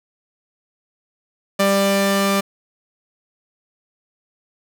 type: tone pair together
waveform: sawtooth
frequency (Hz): 197.56 / 592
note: G3 / D5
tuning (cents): +14 / +14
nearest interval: octave + perfect fifth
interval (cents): 1900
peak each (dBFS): -14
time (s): 1.59-2.41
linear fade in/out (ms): 10
effects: none